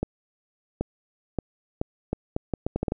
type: accelerating click train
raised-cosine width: 2 ms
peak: -12 dBFS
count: 12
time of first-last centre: 0.03-2.921 s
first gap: 780 ms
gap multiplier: 0.74
effects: none